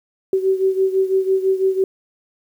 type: beating tone pair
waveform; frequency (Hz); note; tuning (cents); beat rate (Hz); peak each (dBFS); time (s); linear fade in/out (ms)
sine; 380.2 / 386.2; F#4 / G4; +47 / -26; 6; -16 / -20; 0.33-1.84; 2
effects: 8-bit